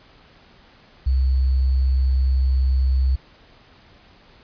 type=tone with sample-and-hold; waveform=sine; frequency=65.41 Hz; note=C2; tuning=in tune; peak=-15 dBFS; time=1.06-3.16 s; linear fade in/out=10 ms; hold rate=4410 Hz; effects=pink hiss -51 dBFS RMS until 4.43 s + resampled to 11025 Hz